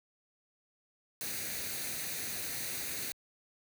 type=noise with comb filter; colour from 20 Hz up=white; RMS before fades=-38 dBFS; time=1.21-3.12 s; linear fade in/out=0 ms; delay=0.47 ms; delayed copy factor=+0.55; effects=high-pass 60 Hz 12 dB/octave